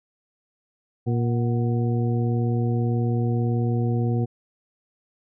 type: harmonic tone with a mistuned harmonic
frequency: 118.3 Hz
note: A#2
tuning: 26 cents sharp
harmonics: 1 / 2 / 3 / 4 / 6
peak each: -21 / -27 / -31 / -33 / -37 dBFS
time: 1.06-4.26 s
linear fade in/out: 20 ms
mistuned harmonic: 6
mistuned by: +74 cents
effects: none